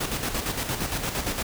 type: noise with tremolo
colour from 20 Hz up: pink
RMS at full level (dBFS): -27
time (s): 0-1.43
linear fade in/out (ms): 10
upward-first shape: square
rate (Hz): 8.7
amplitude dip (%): 50
effects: none